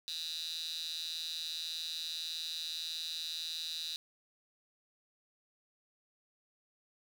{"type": "tone with high-pass filter", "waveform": "15% pulse", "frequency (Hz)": 161.7, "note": "E3", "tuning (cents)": -33, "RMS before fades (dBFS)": -40, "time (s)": [0.08, 3.96], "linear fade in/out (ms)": 0, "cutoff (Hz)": 4000, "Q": 9.7, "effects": []}